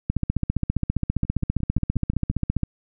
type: two click trains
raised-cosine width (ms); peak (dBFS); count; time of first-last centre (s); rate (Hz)
5; -9 / -23; 39 / 7; 0.1-2.633 / 1.25-2.312; 15 / 5.65
effects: none